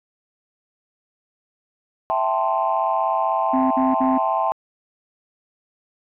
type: chord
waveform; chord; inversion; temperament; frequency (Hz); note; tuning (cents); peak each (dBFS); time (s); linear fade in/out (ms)
sine; A minor seventh; second; equal; 659.3 / 784 / 880 / 1046.5; E5 / G5 / A5 / C6; 0 / 0 / 0 / 0; -23; 2.1-4.52; 0
type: tone bursts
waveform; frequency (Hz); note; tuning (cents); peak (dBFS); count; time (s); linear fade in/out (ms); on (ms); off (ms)
sine; 261.6; C4; 0; -17; 3; 3.53-4.182; 10; 180; 56
effects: tanh soft clip ceiling -9 dBFS